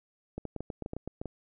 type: clicks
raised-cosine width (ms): 2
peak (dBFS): -23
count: 12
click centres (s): 0.38 / 0.453 / 0.563 / 0.606 / 0.702 / 0.823 / 0.861 / 0.934 / 0.966 / 1.076 / 1.215 / 1.257
effects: none